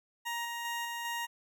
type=tone with tremolo; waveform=20% pulse; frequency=940 Hz; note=A#5; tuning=14 cents sharp; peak=-29 dBFS; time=0.25-1.27 s; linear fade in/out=20 ms; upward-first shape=square; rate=2.5 Hz; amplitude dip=25%; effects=none